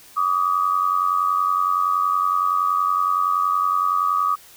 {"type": "tone pair together", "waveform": "sine", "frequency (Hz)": [1153.8, 1244.5], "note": ["D6", "D#6"], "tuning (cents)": [-31, 0], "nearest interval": "minor second", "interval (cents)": 131, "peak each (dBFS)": -20, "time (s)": [0.16, 4.36], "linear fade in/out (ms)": 20, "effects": ["white hiss -47 dBFS RMS until 4.56 s"]}